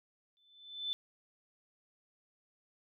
sine tone with exponential growth, 3520 Hz, A7, in tune, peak -31 dBFS, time 0.37-0.93 s, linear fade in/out 0 ms, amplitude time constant 120 ms, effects none

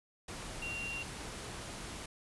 sine tone in noise, 2761 Hz, F7, 20 cents flat, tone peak -38 dBFS, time 0.62-1.03 s, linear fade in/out 5 ms, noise pink, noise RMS -44 dBFS, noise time 0.28-2.06 s, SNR +3 dB, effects resampled to 24000 Hz

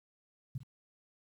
sine tone with echo, 130 Hz, C3, 11 cents flat, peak -34 dBFS, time 0.55-0.58 s, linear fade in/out 5 ms, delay 53 ms, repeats 1, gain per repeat -12 dB, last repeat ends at 0.633 s, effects 11-bit

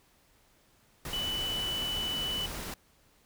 sine tone in noise, 2980 Hz, F#7, 12 cents sharp, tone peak -31 dBFS, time 1.13-2.46 s, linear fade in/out 2 ms, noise pink, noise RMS -39 dBFS, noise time 1.05-2.74 s, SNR +5 dB, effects pink hiss -65 dBFS RMS until 3.25 s

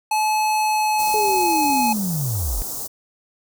square tone with pitch glide, 859 to 847.2 Hz, A5 to G#5, -42 to +34 cents, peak -18 dBFS, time 0.11-1.93 s, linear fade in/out 5 ms, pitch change -24 cents, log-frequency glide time 0.57-1.8 s
white band-stop noise, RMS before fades -29 dBFS, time 0.98-2.88 s, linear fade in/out 20 ms, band 980 to 5500 Hz, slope 24 dB/octave
sine linear sweep, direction down, 433.6 to 32.96 Hz, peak -21 dBFS, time 1.14-2.62 s, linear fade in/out 0 ms
effects none

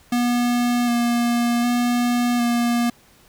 square tone with vibrato, 240 Hz, B3, 49 cents flat, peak -18 dBFS, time 0.12-2.9 s, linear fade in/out 5 ms, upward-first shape square, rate 0.66 Hz, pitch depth 15 cents each way, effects pink hiss -53 dBFS RMS until 3.28 s

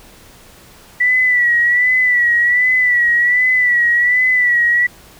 sine tone with vibrato, 1957 Hz, B6, 16 cents flat, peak -10 dBFS, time 1-4.87 s, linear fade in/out 10 ms, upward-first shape sine, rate 1.3 Hz, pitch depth 54 cents each way, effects pink hiss -43 dBFS RMS until 5.19 s

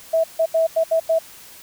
sine tone bursts at uneven times, 651 Hz, E5, 22 cents flat, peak -14 dBFS, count 6, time 0.13-0.24 / 0.39-0.46 / 0.54-0.67 / 0.76-0.84 / 0.91-1 / 1.09-1.19 s, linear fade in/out 10 ms, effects white hiss -43 dBFS RMS until 1.62 s

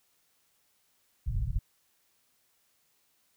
pink low-pass noise, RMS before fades -30 dBFS, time 1.26-1.59 s, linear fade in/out 10 ms, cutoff 140 Hz, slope 48 dB/octave, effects white hiss -71 dBFS RMS until 3.36 s

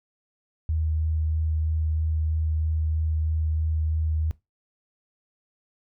sine tone with vibrato, 78.7 Hz, D#2, 20 cents sharp, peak -22 dBFS, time 0.69-4.31 s, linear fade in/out 0 ms, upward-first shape sine, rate 3.1 Hz, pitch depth 10 cents each way, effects noise-tail reverb RT60 0.2 s tail -19 dB re dry

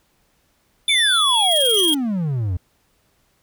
square tone with pitch glide, 3520 to 3247 Hz, A7 to G#7, 0 to -40 cents, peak -16 dBFS, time 0.88-1.94 s, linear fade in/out 2 ms, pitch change -140 cents, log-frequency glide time 1-1.62 s
triangle exponential sweep, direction down, 2353 to 84 Hz, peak -17 dBFS, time 0.89-2.57 s, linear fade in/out 5 ms
violet noise bursts, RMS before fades -27 dBFS, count 10, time 1.51-1.947 s, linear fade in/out 2 ms, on 23 ms, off 23 ms
25% pulse tone with exponential decay, 2987 Hz, F#7, 16 cents sharp, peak -18 dBFS, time 1.77-2 s, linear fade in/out 1 ms, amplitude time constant 49 ms
effects pink hiss -63 dBFS RMS until 3.42 s

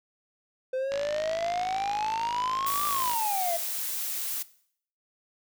triangle exponential two-way sweep, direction up then down, 512 to 1183 to 658 Hz, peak -25 dBFS, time 0.73-3.57 s, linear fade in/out 5 ms, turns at 2.86 s
click train, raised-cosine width 0.2 ms, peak -18 dBFS, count 119, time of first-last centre 0.92-3.134 s, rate 53.3 Hz
blue noise, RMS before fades -32 dBFS, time 2.66-4.43 s, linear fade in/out 10 ms
effects noise-tail reverb RT60 0.6 s tail -18 dB re dry

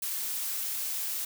blue noise, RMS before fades -33 dBFS, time 0.02-1.25 s, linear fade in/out 5 ms, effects none

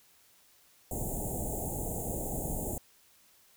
pink band-stop noise, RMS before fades -35 dBFS, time 0.91-2.78 s, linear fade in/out 2 ms, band 850 to 6800 Hz, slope 96 dB/octave, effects white hiss -63 dBFS RMS until 3.56 s

